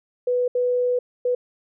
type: tone bursts at uneven times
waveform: sine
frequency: 494.2 Hz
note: B4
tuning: 1 cent sharp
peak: -18 dBFS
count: 3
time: 0.27-0.48 / 0.55-0.99 / 1.25-1.35 s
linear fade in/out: 5 ms
effects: none